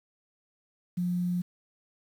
sine tone with quantisation, 177.7 Hz, F3, 30 cents sharp, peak -26 dBFS, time 0.97-1.42 s, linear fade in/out 10 ms, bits 9, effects none

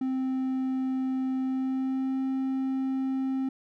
triangle tone with pitch glide, 261.3 to 264.9 Hz, C4 to C4, -2 to +22 cents, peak -24 dBFS, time 0.01-3.49 s, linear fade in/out 5 ms, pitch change +24 cents, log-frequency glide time 1.42-2.22 s, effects none

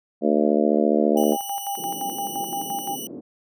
harmonic tone, 74.7 Hz, D2, 30 cents sharp, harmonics 3 / 4 / 5 / 6 / 7 / 8 / 9, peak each -22 / -23 / -24 / -25 / -25 / -26 / -27 dBFS, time 0.21-1.37 s, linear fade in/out 50 ms
sine tone with tremolo, 800 Hz, G5, 35 cents sharp, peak -25 dBFS, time 1.15-2.96 s, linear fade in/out 20 ms, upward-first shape square, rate 5.8 Hz, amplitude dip 70%
5% pulse tone, 2954 Hz, F#7, 3 cents flat, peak -23 dBFS, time 1.17-3.07 s, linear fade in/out 2 ms
white band-pass noise, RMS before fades -37 dBFS, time 1.77-3.21 s, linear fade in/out 10 ms, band 180 to 390 Hz, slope 24 dB/octave
effects none

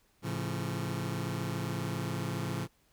sawtooth chord, A augmented, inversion none, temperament just, 110 / 137.5 / 171.88 Hz, A2 / C#3 / E#3, 0 / -14 / -27 cents, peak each -33 dBFS, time 0.22-2.68 s, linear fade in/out 50 ms, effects pink hiss -69 dBFS RMS until 2.92 s

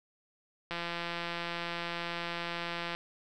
click train, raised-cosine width 0.3 ms, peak -20 dBFS, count 384, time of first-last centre 0.71-2.95 s, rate 171 Hz, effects none

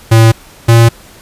square tone pair in turn, 113 / 115.77 Hz, A2 / A#2, +47 / -11 cents, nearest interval unison, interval 42 cents, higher second, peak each -3 dBFS, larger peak neither, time 0.11-0.32 / 0.68-0.89 s, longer neither, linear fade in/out 10 ms, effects pink hiss -38 dBFS RMS until 1.21 s + resampled to 32000 Hz

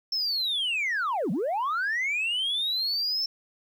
sine linear two-way sweep, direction down then up, 5370 to 155.56 to 5370 Hz, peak -23 dBFS, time 0.12-3.26 s, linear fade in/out 5 ms, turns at 1.31 s, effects tanh soft clip ceiling -23 dBFS + 10-bit

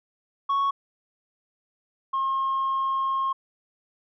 sine tone pair in turn, 1108.7 / 1074 Hz, C#6 / C6, 0 / +45 cents, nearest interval minor second, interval 55 cents, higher first, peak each -18 / -21 dBFS, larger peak first, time 0.49-0.71 / 2.13-3.33 s, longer second, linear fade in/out 10 ms, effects tanh soft clip ceiling -20 dBFS

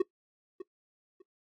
triangle tone with echo, 370 Hz, F#4, in tune, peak -20 dBFS, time 0-0.02 s, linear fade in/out 5 ms, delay 600 ms, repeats 2, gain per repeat -14 dB, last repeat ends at 1.22 s, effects noise-tail reverb RT60 0.1 s tail -18 dB re dry + AAC 64 kbps

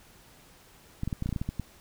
clicks, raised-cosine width 5 ms, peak -18 dBFS, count 11, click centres 1.034 / 1.076 / 1.128 / 1.224 / 1.26 / 1.291 / 1.327 / 1.362 / 1.415 / 1.49 / 1.597 s, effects pink hiss -56 dBFS RMS until 1.8 s

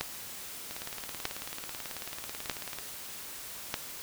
two click trains, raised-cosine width 0.2 ms, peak -12 / -21 dBFS, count 4 / 39, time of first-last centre 0.01-3.741 / 0.71-2.787 s, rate 0.804 / 18.3 Hz, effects white hiss -43 dBFS RMS until 4.02 s

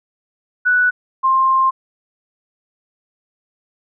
sine tone pair in turn, 1480 / 1056.2 Hz, F#6 / C6, 0 / +16 cents, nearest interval tritone, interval 584 cents, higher first, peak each -11 dBFS, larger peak neither, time 0.65-0.91 / 1.23-1.71 s, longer second, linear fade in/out 20 ms, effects none

